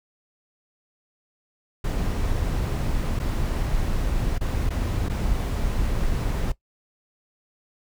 brown noise with dropouts, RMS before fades -24 dBFS, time 1.84-6.52 s, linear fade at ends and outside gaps 5 ms, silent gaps 3.192-3.198 / 4.382-4.409 / 4.693-4.703 / 5.087-5.096 s, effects noise-tail reverb RT60 0.1 s tail -18 dB re dry

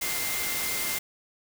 sine tone in noise, 2093 Hz, C7, in tune, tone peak -35 dBFS, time 0.01-0.99 s, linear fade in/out 10 ms, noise white, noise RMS -30 dBFS, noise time 0.01-0.99 s, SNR -8 dB, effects none

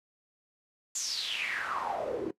pink noise with band-pass filter sweep, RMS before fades -34 dBFS, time 0.95-2.31 s, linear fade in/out 5 ms, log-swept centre 7200 to 320 Hz, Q 7.1, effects noise-tail reverb RT60 0.1 s tail -18 dB re dry + resampled to 32000 Hz

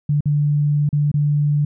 sine tone with dropouts, 146.83 Hz, D3, in tune, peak -14 dBFS, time 0.09-1.65 s, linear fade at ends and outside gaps 5 ms, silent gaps 0.207-0.256 / 0.891-0.928 / 1.116-1.14 s, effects none

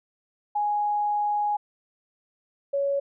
sine tone pair in turn, 830.6 / 559.1 Hz, G#5 / C#5, 0 / +15 cents, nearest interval perfect fifth, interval 685 cents, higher first, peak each -22 dBFS, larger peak neither, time 0.55-1.57 / 2.73-3 s, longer first, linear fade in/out 10 ms, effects none

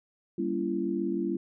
sine chord, G diminished seventh, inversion none, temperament just, 196 / 235.2 / 282.2 / 338.7 Hz, G3 / Bb3 / Db4 / Fb4, 0 / +16 / +31 / +47 cents, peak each -33 / -35 / -34 / -30 dBFS, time 0.38-1.37 s, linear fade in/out 5 ms, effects none

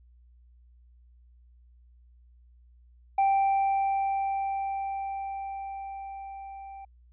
triangle tone with level ramp, 784 Hz, G5, in tune, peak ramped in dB -18 to -39 dBFS, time 3.18-6.85 s, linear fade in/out 5 ms, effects added 60 Hz sine -54 dBFS peak until 7.12 s + resampled to 8000 Hz

